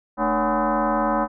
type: tone with frequency modulation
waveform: sine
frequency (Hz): 220.3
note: A3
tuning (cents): +2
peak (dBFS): -18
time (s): 0.17-1.28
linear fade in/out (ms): 50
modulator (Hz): 261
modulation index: 4.1
effects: none